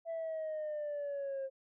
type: linear sweep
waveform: sine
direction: down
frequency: 666 to 532 Hz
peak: -34 dBFS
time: 0.05-1.5 s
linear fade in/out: 50 ms
effects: tanh soft clip ceiling -34 dBFS